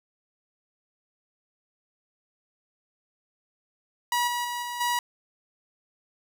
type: tone with level steps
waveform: sawtooth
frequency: 966 Hz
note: B5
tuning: 39 cents flat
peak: -19 / -23 / -26 / -28 / -20 dBFS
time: 4.12-4.99 s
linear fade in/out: 2 ms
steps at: 4.27 / 4.44 / 4.62 / 4.8 s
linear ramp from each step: 10 ms
effects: none